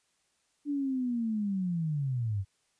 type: linear sweep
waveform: sine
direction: down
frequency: 294.1 to 92.5 Hz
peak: -28 dBFS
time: 0.65-2.45 s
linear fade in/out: 50 ms
effects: white hiss -73 dBFS RMS until 2.79 s + resampled to 22050 Hz